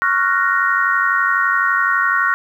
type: chord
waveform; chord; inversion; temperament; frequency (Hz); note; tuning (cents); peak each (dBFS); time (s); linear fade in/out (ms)
sine; Gb major seventh; second; equal with one note detuned; 1108.7 / 1388.1 / 1480 / 1864.7; Db6 / F6 / Gb6 / Bb6; 0 / -11 / 0 / 0; -19; 0.02-2.34; 0
effects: 8-bit